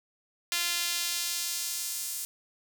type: tone with high-pass filter sweep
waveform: sawtooth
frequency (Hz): 345.8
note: F4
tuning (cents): -17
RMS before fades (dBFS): -32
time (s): 0.52-2.25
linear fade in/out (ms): 0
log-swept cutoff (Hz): 2700 to 8400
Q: 0.86
effects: none